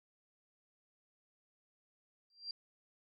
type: tone with exponential growth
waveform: sine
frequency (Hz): 4735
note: D8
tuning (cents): +13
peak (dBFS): -36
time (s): 2.3-2.51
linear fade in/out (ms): 2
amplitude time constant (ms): 45
effects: none